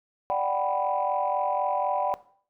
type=chord; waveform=sine; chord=G major seventh; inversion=second; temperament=equal; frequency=587.3 / 740 / 784 / 987.8 Hz; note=D5 / F#5 / G5 / B5; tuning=0 / 0 / 0 / 0 cents; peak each=-28 / -28 / -28 / -29 dBFS; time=0.3-2.14 s; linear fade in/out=0 ms; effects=noise-tail reverb RT60 0.5 s tail -17 dB re dry + tanh soft clip ceiling -15 dBFS

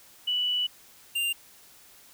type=tone pair in turn; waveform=sine / square; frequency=2960 / 2789 Hz; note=F#7 / F7; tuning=0 / -3 cents; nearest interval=minor second; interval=103 cents; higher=first; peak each=-24 / -26 dBFS; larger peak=first; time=0.27-0.67 / 1.15-1.33 s; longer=first; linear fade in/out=10 ms; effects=white hiss -54 dBFS RMS until 2.13 s

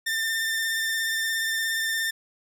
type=tone with vibrato; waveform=sawtooth; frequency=1797 Hz; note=A6; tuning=36 cents sharp; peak=-21 dBFS; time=0.06-2.11 s; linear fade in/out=10 ms; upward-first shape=sine; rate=17 Hz; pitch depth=16 cents each way; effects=none

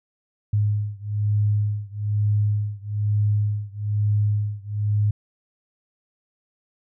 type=beating tone pair; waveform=sine; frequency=103.83 / 104.93 Hz; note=G#2 / G#2; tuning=0 / +18 cents; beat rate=1.1 Hz; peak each=-22 / -23 dBFS; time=0.53-5.11 s; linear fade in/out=5 ms; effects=none

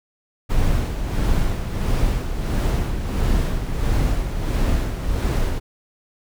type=noise with tremolo; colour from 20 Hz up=brown; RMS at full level=-18 dBFS; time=0.49-5.6 s; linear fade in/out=20 ms; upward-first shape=sine; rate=1.5 Hz; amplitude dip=55%; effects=none

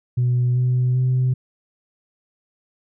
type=tone with pitch steps; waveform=sine; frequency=123.47 / 125.63 / 127.82 Hz; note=B2 / B2 / C3; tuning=0 / +30 / -40 cents; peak=-14 dBFS; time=0.17-1.34 s; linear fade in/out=10 ms; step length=390 ms; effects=tanh soft clip ceiling -13 dBFS

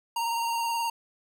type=tone with vibrato; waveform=square; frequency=928 Hz; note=A#5; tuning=8 cents flat; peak=-27 dBFS; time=0.16-0.9 s; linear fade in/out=5 ms; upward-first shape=sine; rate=19 Hz; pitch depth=21 cents each way; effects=none

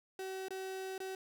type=tone with dropouts; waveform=35% pulse; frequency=380 Hz; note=F#4; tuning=46 cents sharp; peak=-38 dBFS; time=0.19-1.15 s; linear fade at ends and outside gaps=2 ms; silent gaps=0.484-0.506 / 0.98-1.002 s; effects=none

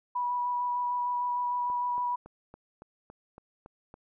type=tone with vibrato; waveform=sine; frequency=978 Hz; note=B5; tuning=17 cents flat; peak=-27 dBFS; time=0.15-2.16 s; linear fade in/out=10 ms; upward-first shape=square; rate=6.6 Hz; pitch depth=9 cents each way
type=click train; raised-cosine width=1 ms; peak=-33 dBFS; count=9; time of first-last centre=1.7-3.941 s; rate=3.57 Hz
effects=none

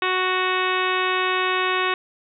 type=harmonic tone; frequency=370 Hz; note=F#4; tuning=in tune; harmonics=1 / 2 / 3 / 4 / 5 / 6 / 7 / 8 / 9 / 10; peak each=-26 / -31 / -24 / -29 / -28 / -31 / -28 / -33 / -37 / -33 dBFS; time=0.02-1.94 s; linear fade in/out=2 ms; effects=none

